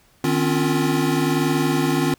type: tone cluster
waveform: square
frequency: 152.7 / 259.5 / 280.7 / 350.7 Hz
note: D#3 / C4 / C#4 / F4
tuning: -32 / -14 / +22 / +7 cents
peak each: -24 dBFS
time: 0.24-2.14 s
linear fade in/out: 2 ms
effects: pink hiss -57 dBFS RMS until 2.18 s